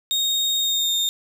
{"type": "tone with pitch glide", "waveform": "35% pulse", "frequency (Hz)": [3716, 3656], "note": ["A#7", "A#7"], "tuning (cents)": [-6, -34], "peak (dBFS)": -18, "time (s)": [0.11, 1.09], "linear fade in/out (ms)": 0, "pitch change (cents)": -28, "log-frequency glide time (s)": [0.6, 0.92], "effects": []}